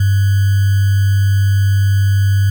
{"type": "tone with sample-and-hold", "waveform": "sine", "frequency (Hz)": 98.4, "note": "G2", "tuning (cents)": 7, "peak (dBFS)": -9, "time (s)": [0, 2.5], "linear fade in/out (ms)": 5, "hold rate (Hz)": 1575, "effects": []}